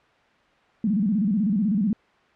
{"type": "tone with vibrato", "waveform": "sine", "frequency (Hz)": 205, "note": "G#3", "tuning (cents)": -22, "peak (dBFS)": -19, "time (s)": [0.84, 1.93], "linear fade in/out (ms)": 2, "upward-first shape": "square", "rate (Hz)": 16, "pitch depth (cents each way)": 150, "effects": ["white hiss -58 dBFS RMS until 2.35 s", "low-pass 2000 Hz 12 dB/octave"]}